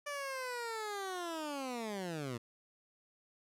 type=linear sweep; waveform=15% pulse; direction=down; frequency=587.3 to 113.1 Hz; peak=-32 dBFS; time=0.06-2.38 s; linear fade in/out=10 ms; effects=low-pass 12000 Hz 12 dB/octave